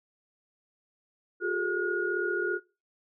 sine tone cluster, 358.3 / 401.2 / 436.3 / 1439 Hz, F4 / G4 / A4 / F#6, +44 / +40 / -15 / -49 cents, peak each -31 / -34 / -36 / -30 dBFS, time 1.4-2.6 s, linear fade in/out 50 ms, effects noise-tail reverb RT60 0.3 s tail -22 dB re dry

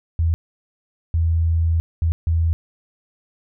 sine tone bursts at uneven times, 82.41 Hz, E2, in tune, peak -15 dBFS, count 4, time 0.19-0.34 / 1.14-1.8 / 2.02-2.12 / 2.27-2.53 s, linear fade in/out 0 ms, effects none

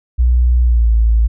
sine tone with pitch glide, 60.9 to 55.85 Hz, B1 to A1, -24 to +27 cents, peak -8 dBFS, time 0.18-1.28 s, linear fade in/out 20 ms, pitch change -149 cents, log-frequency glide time 0.63-0.9 s, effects none

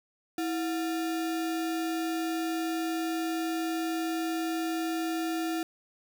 sine tone with sample-and-hold, 326.4 Hz, E4, 17 cents flat, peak -28 dBFS, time 0.38-5.63 s, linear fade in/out 2 ms, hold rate 1050 Hz, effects none

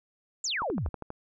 sine exponential sweep, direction down, 7620 to 57 Hz, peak -28 dBFS, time 0.44-0.89 s, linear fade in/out 5 ms
click train, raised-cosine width 1 ms, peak -23 dBFS, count 7, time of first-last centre 0.62-1.104 s, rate 12.4 Hz
effects none

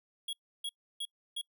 square tone bursts, 3322 Hz, G#7, in tune, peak -35 dBFS, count 4, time 0.28-1.414 s, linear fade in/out 5 ms, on 51 ms, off 310 ms, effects noise-tail reverb RT60 0.1 s tail -26 dB re dry

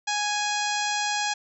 harmonic tone, 830.6 Hz, G#5, in tune, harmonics 1 / 2 / 3 / 4 / 5 / 6 / 7 / 8 / 9, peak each -28 / -31 / -33 / -34 / -35 / -36 / -36 / -37 / -38 dBFS, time 0.07-1.34 s, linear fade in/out 10 ms, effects none

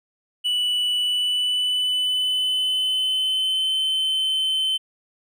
triangle tone with pitch glide, 2960 to 3071 Hz, F#7 to G7, 0 to -36 cents, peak -18 dBFS, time 0.44-4.78 s, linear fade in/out 20 ms, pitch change +64 cents, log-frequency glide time 0.98-3.75 s, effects none

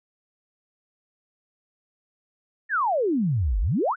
sine exponential two-way sweep, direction down then up, 1864.7 to 43.35 to 1603 Hz, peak -20 dBFS, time 2.69-3.96 s, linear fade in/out 50 ms, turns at 3.6 s, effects none

